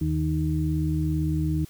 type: harmonic tone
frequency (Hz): 77.78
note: D#2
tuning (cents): 0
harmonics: 1 / 2 / 4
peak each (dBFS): -27 / -25 / -28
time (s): 0.01-1.65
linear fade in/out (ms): 5
effects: white hiss -53 dBFS RMS until 1.69 s